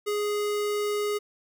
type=tone; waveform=square; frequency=415.3 Hz; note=G#4; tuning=in tune; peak=-26 dBFS; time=0.06-1.19 s; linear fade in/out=20 ms; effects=none